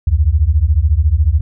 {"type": "beating tone pair", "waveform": "sine", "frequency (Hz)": [69.3, 83.3], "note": ["C#2", "E2"], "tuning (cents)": [0, 19], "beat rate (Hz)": 14, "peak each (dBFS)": -12, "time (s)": [0.07, 1.41], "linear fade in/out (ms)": 5, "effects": []}